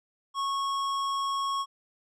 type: tone with hard clipping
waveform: triangle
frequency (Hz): 1100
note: C#6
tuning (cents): -14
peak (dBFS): -29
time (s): 0.34-1.66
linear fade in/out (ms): 50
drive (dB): 16
effects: none